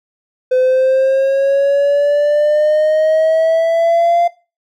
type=exponential sweep; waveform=triangle; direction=up; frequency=508 to 694 Hz; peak=-7 dBFS; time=0.51-4.28 s; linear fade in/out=10 ms; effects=noise-tail reverb RT60 0.3 s tail -20 dB re dry + tanh soft clip ceiling -3 dBFS